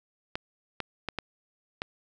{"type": "clicks", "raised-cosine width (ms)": 0.3, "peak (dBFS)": -15, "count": 5, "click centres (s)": [0.355, 0.803, 1.087, 1.187, 1.819], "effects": []}